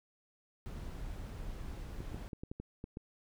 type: noise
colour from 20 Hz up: brown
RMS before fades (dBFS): -43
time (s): 0.66-2.28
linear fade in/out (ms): 0
type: clicks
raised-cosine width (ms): 3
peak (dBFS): -29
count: 8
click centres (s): 2.005 / 2.145 / 2.332 / 2.435 / 2.515 / 2.6 / 2.841 / 2.971
effects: none